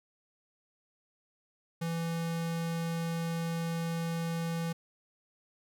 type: tone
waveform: square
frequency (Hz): 166.5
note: E3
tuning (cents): +18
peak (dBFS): -32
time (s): 1.81-4.73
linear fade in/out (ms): 10
effects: none